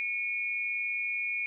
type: tone pair together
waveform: sine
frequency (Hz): 2204 / 2425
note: C#7 / D#7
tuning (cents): -11 / -45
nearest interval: major second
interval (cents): 166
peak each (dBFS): -34 / -31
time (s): 0-1.46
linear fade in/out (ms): 0
effects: none